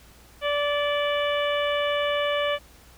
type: harmonic tone with a mistuned harmonic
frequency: 581 Hz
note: D5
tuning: 19 cents flat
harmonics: 1 / 2 / 3 / 4 / 5 / 6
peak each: -24 / -30 / -32 / -33 / -32 / -38 dBFS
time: 0.41-2.59 s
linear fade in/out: 50 ms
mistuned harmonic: 5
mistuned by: +30 cents
effects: added 60 Hz sine -53 dBFS peak until 2.97 s + pink hiss -53 dBFS RMS until 2.97 s